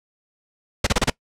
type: noise bursts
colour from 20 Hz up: pink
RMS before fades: -17 dBFS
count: 5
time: 0.84-1.1 s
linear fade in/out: 5 ms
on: 28 ms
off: 30 ms
effects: noise-tail reverb RT60 0.1 s tail -23 dB re dry + low-pass 7000 Hz 12 dB/octave